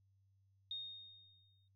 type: tone with exponential decay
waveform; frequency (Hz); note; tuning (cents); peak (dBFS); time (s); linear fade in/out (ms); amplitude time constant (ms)
sine; 3700; A#7; -14; -39; 0.71-1.68; 2; 210
effects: noise-tail reverb RT60 0.1 s tail -20 dB re dry + added 97 Hz sine -70 dBFS peak until 1.75 s